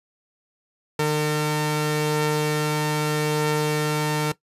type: tone pair together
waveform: sawtooth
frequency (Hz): 151.6 / 454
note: D#3 / A#4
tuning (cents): -45 / -46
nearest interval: octave + perfect fifth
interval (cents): 1899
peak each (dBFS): -19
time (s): 0.99-4.32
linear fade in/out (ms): 5
effects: noise-tail reverb RT60 0.1 s tail -17 dB re dry + resampled to 32000 Hz